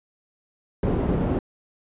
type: low-pass noise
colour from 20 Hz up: white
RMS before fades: -23 dBFS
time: 0.83-1.39 s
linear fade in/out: 2 ms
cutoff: 320 Hz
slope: 12 dB/octave
effects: resampled to 8000 Hz